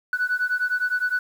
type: beating tone pair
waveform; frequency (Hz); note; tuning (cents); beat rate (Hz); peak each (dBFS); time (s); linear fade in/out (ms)
sine; 1480 / 1489.8; F#6 / F#6; 0 / +11; 9.8; -23; 0.13-1.19; 2
effects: tanh soft clip ceiling -16 dBFS + 8-bit